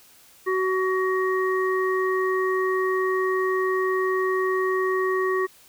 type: harmonic tone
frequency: 375 Hz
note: F#4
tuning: 23 cents sharp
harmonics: 1 / 3 / 5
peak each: -22 / -27 / -29 dBFS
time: 0.46-5.47 s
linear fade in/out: 20 ms
effects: white hiss -53 dBFS RMS until 5.68 s